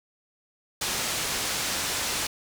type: low-pass noise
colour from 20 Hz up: white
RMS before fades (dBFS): -29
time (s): 0.81-2.27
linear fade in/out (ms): 5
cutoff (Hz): 7700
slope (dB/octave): 12
effects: none